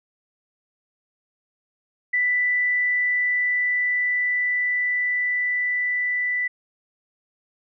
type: tone with level ramp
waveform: sine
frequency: 1980 Hz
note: B6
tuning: 4 cents sharp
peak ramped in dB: -18 to -21 dBFS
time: 2.13-6.48 s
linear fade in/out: 10 ms
effects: none